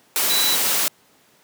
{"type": "tone in noise", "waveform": "sine", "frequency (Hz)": 3951, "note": "B7", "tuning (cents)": 0, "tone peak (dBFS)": -20, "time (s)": [0.3, 0.55], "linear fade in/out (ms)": 0, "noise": "white", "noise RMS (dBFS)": -20, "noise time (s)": [0.16, 0.88], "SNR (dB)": -3, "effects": ["pink hiss -56 dBFS RMS until 1.43 s", "high-pass 200 Hz 12 dB/octave"]}